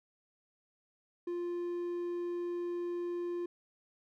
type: tone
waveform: triangle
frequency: 349.2 Hz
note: F4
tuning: in tune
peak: -32 dBFS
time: 1.27-3.46 s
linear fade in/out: 5 ms
effects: none